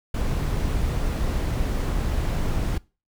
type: noise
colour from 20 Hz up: brown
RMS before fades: -24 dBFS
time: 0.14-2.78 s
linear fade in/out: 5 ms
effects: noise-tail reverb RT60 0.3 s tail -22 dB re dry